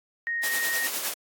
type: tone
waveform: sine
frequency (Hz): 1864.7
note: A#6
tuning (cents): 0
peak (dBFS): -26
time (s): 0.27-0.87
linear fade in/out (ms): 0
type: noise with tremolo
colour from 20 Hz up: white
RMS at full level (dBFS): -28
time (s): 0.43-1.14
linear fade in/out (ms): 5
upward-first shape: sine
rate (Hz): 9.8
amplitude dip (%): 45
effects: high-pass 300 Hz 12 dB/octave + AAC 64 kbps